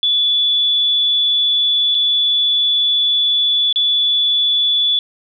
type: tone with dropouts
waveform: sine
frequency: 3446 Hz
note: A7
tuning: 37 cents flat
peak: -12 dBFS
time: 0.03-4.99 s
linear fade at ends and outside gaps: 1 ms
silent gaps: 1.946-1.95 / 3.727-3.759 s
effects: none